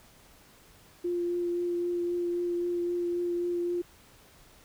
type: tone with vibrato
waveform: sine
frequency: 349.2 Hz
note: F4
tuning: in tune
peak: -27 dBFS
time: 1.04-3.82 s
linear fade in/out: 10 ms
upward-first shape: triangle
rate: 3.8 Hz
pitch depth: 13 cents each way
effects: pink hiss -57 dBFS RMS until 4.64 s